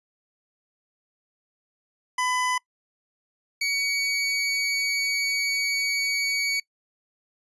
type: tone pair in turn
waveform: 25% pulse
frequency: 1003 / 2252 Hz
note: B5 / C#7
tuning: +26 / +27 cents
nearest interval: octave + major second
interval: 1401 cents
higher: second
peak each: -19 dBFS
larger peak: neither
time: 2.18-2.58 / 3.61-6.6 s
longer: second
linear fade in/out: 5 ms
effects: noise-tail reverb RT60 0.1 s tail -24 dB re dry + resampled to 24000 Hz